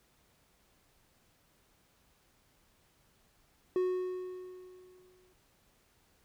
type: tone with exponential decay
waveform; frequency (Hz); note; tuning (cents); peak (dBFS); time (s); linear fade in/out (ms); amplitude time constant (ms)
triangle; 366.9; F#4; -15; -24; 3.76-5.33; 1; 340
effects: pink hiss -69 dBFS RMS until 6.24 s